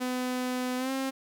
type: tone with pitch glide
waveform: sawtooth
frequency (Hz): 252 to 266.7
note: B3 to C4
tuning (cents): +35 to +33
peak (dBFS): -25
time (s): 0-1.11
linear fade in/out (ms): 20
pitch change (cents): +98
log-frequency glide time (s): 0.77-0.91
effects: none